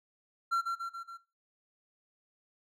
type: tone with echo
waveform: triangle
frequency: 1364 Hz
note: F6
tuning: 41 cents flat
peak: -24 dBFS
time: 0.51-0.62 s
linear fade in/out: 20 ms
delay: 140 ms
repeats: 4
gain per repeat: -4 dB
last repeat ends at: 1.18 s
effects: noise-tail reverb RT60 0.3 s tail -19 dB re dry